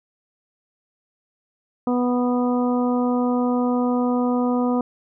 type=harmonic tone; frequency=246.5 Hz; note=B3; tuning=3 cents flat; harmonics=1 / 2 / 3 / 4 / 5; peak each=-19 / -25 / -29 / -31 / -33 dBFS; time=1.87-4.81 s; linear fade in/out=2 ms; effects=none